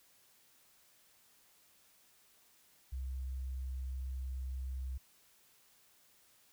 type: tone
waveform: sine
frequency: 65 Hz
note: C2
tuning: 11 cents flat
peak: -37 dBFS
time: 2.92-4.98 s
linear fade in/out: 10 ms
effects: white hiss -67 dBFS RMS until 6.52 s